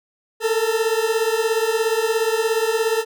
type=beating tone pair; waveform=40% pulse; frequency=438.9 / 455.9 Hz; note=A4 / A#4; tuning=-4 / -39 cents; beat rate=17 Hz; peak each=-20 dBFS; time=0.4-3.05 s; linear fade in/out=50 ms; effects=none